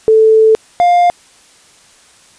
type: tone pair in turn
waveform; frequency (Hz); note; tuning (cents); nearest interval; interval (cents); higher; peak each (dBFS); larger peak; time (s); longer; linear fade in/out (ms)
sine / triangle; 440 / 703.7; A4 / F5; 0 / +13; minor sixth; 813; second; -4; neither; 0.08-0.55 / 0.8-1.1; first; 0
effects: white hiss -45 dBFS RMS until 2.38 s + resampled to 22050 Hz